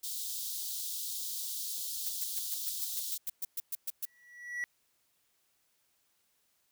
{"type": "high-pass noise", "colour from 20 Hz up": "white", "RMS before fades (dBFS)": -38, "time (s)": [0.03, 3.18], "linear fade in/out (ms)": 10, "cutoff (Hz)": 3400, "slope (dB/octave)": 48}
{"type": "noise bursts", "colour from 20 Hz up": "violet", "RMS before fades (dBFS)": -35, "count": 14, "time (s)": [2.06, 4.054], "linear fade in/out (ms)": 5, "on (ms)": 31, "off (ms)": 120}
{"type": "tone with exponential growth", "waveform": "triangle", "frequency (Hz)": 1941, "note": "B6", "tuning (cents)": -31, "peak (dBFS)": -29, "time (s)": [4.04, 4.64], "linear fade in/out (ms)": 0, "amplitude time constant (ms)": 130}
{"effects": ["white hiss -74 dBFS RMS until 6.71 s"]}